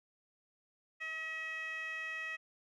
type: tone with band-pass filter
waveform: 15% pulse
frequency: 639 Hz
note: D#5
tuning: 46 cents sharp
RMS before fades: -41 dBFS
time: 1-2.37 s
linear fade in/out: 20 ms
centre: 2200 Hz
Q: 8.7
effects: none